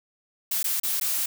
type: noise with dropouts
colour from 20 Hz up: blue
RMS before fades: -26 dBFS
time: 0.51-1.26 s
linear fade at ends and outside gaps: 5 ms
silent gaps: 0.63-0.642 / 0.8-0.833 / 1-1.011 s
effects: none